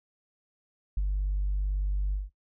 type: tone with ADSR envelope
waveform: sine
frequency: 49 Hz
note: G1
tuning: in tune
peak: -22 dBFS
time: 0.97-2.3 s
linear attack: 4 ms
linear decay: 34 ms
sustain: -2 dB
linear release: 170 ms
effects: noise-tail reverb RT60 0.1 s tail -19 dB re dry + tanh soft clip ceiling -22 dBFS